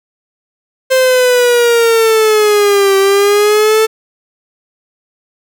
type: linear two-way sweep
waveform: 45% pulse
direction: down then up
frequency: 524 to 387.9 to 442.6 Hz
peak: -7 dBFS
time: 0.9-3.87 s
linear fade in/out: 20 ms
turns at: 2.97 s
effects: none